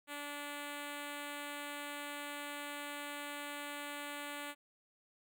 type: tone with notch filter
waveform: 5% pulse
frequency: 290 Hz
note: D4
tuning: 22 cents flat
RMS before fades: -44 dBFS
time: 0.07-4.55 s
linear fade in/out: 50 ms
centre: 5000 Hz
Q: 1.8
effects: none